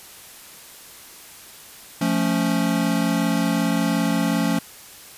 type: chord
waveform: square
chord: F augmented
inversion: none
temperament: equal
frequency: 174.61 / 220 / 277.2 Hz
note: F3 / A3 / C#4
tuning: 0 / 0 / 0 cents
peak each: -24 dBFS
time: 2.01-4.59 s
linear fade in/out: 5 ms
effects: white hiss -43 dBFS RMS until 5.17 s + resampled to 32000 Hz